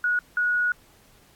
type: tone bursts at uneven times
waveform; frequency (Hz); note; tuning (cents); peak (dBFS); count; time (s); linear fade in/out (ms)
sine; 1457; F#6; -27; -20; 2; 0.04-0.19 / 0.37-0.72; 2
effects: pink hiss -57 dBFS RMS until 1.35 s + AAC 64 kbps